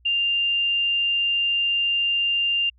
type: tone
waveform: sine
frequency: 2794 Hz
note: F7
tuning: in tune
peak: -19 dBFS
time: 0.05-2.7 s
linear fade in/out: 10 ms
effects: added 60 Hz sine -54 dBFS peak until 2.78 s